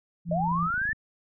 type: tone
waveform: sine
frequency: 170 Hz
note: F3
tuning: 46 cents flat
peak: -27 dBFS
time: 0.25-0.7 s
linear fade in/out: 50 ms
type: click train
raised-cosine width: 5 ms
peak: -31 dBFS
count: 18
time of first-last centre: 0.29-0.929 s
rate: 26.6 Hz
type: linear sweep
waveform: sine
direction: up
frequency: 587.3 to 1799 Hz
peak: -25 dBFS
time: 0.31-0.93 s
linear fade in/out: 5 ms
effects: none